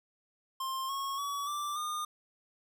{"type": "tone with pitch steps", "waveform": "square", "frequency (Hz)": [1057, 1094.9, 1134.2, 1174.8, 1217], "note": ["C6", "C#6", "C#6", "D6", "D#6"], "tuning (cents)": [17, -22, 39, 0, -39], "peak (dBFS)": -34, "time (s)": [0.6, 2.05], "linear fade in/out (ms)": 5, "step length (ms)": 290, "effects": []}